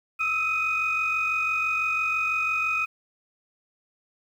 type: tone cluster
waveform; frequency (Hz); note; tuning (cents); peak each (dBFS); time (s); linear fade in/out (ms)
sine; 1271 / 1317 / 2498; D#6 / E6 / D#7; +36 / -2 / +6; -31 / -29 / -23; 0.19-2.86; 20
effects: tanh soft clip ceiling -17 dBFS + 9-bit